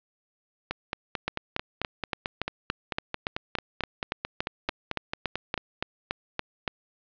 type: two click trains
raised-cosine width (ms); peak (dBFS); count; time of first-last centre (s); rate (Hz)
0.3; -11 / -13; 20 / 23; 1.28-6.678 / 0.71-5.577; 3.52 / 4.52
effects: resampled to 11025 Hz + 7-bit